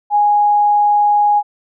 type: tone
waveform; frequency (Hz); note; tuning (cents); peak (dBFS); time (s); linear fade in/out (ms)
sine; 828; G#5; -5; -9; 0.1-1.43; 50
effects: none